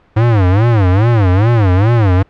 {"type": "tone with vibrato", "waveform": "square", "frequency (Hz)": 103.83, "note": "G#2", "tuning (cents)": 0, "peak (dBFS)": -8, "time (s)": [0.16, 2.23], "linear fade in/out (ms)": 10, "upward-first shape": "sine", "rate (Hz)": 2.4, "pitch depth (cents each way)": 250, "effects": ["pink hiss -50 dBFS RMS until 2.29 s", "low-pass 2000 Hz 12 dB/octave"]}